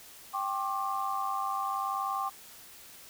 sine chord, G suspended fourth, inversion none, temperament equal with one note detuned, 784 / 1074.1 / 1174.7 Hz, G5 / C6 / D6, 0 / +45 / 0 cents, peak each -34 dBFS, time 0.33-2.3 s, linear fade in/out 20 ms, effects white hiss -51 dBFS RMS until 3.09 s

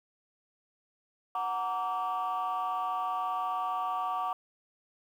sine chord, Gb augmented, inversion none, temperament just, 740 / 925 / 1156.2 Hz, Gb5 / Bb5 / D6, 0 / -14 / -27 cents, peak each -32 / -35 / -31 dBFS, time 1.35-4.33 s, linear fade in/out 2 ms, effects tanh soft clip ceiling -25 dBFS + 10-bit

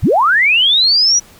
sine linear sweep, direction up, 30.87 to 5920 Hz, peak -8 dBFS, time 0.02-1.2 s, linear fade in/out 20 ms, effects pink hiss -43 dBFS RMS until 1.39 s

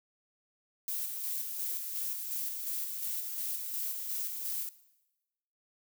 violet noise with tremolo, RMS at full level -35 dBFS, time 0.88-4.69 s, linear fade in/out 0 ms, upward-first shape square, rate 2.8 Hz, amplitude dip 35%, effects noise-tail reverb RT60 1.0 s tail -18 dB re dry

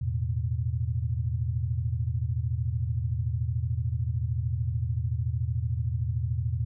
sine chord, E suspended fourth, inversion none, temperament equal, 82.41 / 110 / 123.47 Hz, E2 / A2 / B2, 0 / 0 / 0 cents, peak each -30 dBFS, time 0.01-6.65 s, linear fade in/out 10 ms, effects none

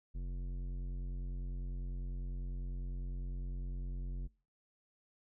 sine tone with tanh clipping, 44.98 Hz, F#1, 48 cents flat, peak -39 dBFS, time 0.14-4.28 s, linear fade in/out 20 ms, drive 13 dB, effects noise-tail reverb RT60 0.4 s tail -26 dB re dry

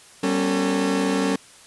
40% pulse tone cluster, 193.3 / 242.9 / 275.1 / 449.9 Hz, G3 / B3 / C#4 / A4, -24 / -29 / -13 / +39 cents, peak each -24 / -31 / -22 / -25 dBFS, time 0.23-1.36 s, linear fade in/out 5 ms, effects white hiss -48 dBFS RMS until 1.66 s + resampled to 24000 Hz

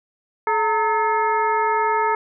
harmonic tone with a mistuned harmonic, 430 Hz, A4, 40 cents flat, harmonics 1 / 2 / 3 / 4 / 5, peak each -24 / -19 / -24 / -29 / -30 dBFS, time 0.47-2.15 s, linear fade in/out 2 ms, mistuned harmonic 2, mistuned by +100 cents, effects none

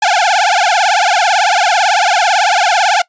sawtooth tone with vibrato, 773 Hz, G5, 24 cents flat, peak -5 dBFS, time 0.02-3.02 s, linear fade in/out 5 ms, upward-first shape triangle, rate 18 Hz, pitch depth 240 cents each way, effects noise-tail reverb RT60 0.1 s tail -22 dB re dry + resampled to 16000 Hz

